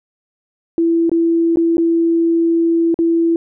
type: tone with dropouts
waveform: sine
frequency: 333.3 Hz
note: E4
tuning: 19 cents sharp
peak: -11 dBFS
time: 0.78-3.36 s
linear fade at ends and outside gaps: 1 ms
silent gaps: 1.095-1.116 / 1.559-1.571 / 1.77-1.781 / 2.943-2.989 s
effects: none